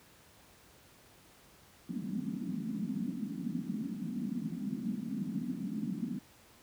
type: band-pass noise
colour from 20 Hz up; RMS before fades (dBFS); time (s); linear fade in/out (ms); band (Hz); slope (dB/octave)
white; -37; 1.89-6.19; 5; 170 to 260; 48
effects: pink hiss -60 dBFS RMS until 6.62 s + high-pass 60 Hz 12 dB/octave